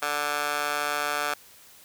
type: tone with high-pass filter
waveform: 15% pulse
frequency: 146.83 Hz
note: D3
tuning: in tune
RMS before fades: -28 dBFS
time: 0.02-1.34 s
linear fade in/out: 5 ms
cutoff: 980 Hz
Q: 2.2
effects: white hiss -52 dBFS RMS until 1.84 s